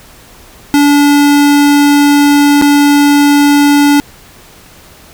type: tone with dropouts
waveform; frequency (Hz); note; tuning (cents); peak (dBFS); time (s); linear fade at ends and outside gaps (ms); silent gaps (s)
square; 288.2; D4; -33; -5; 0.74-4; 0; 2.614-2.622
effects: pink hiss -38 dBFS RMS until 5.13 s